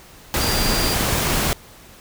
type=tone in noise; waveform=sine; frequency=4752 Hz; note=D8; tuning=20 cents sharp; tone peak=-25 dBFS; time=0.41-0.94 s; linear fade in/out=0 ms; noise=pink; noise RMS=-20 dBFS; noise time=0.34-1.53 s; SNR=-8 dB; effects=pink hiss -45 dBFS RMS until 2 s